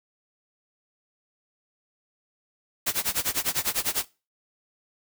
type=noise with tremolo; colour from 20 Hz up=white; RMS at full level=-24 dBFS; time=2.86-4.05 s; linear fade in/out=10 ms; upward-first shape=sine; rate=10 Hz; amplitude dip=95%; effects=noise-tail reverb RT60 0.3 s tail -21 dB re dry